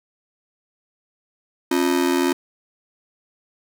45% pulse ring-modulated tone, 311.1 Hz, D#4, in tune, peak -14 dBFS, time 1.71-2.33 s, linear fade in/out 5 ms, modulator 40.6 Hz, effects none

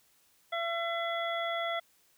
harmonic tone, 675 Hz, E5, 41 cents sharp, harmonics 1 / 2 / 3 / 5, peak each -33 / -37 / -37 / -40 dBFS, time 0.52-1.8 s, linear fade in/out 10 ms, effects white hiss -67 dBFS RMS until 2.17 s

